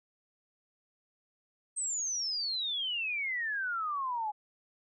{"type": "exponential sweep", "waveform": "sine", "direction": "down", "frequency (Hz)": [8372, 824], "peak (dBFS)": -31, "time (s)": [1.76, 4.32], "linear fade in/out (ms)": 20, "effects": []}